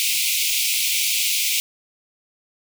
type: high-pass noise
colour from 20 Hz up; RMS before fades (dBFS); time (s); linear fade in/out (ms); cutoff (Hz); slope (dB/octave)
pink; -21; 0-1.6; 0; 2200; 96
effects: none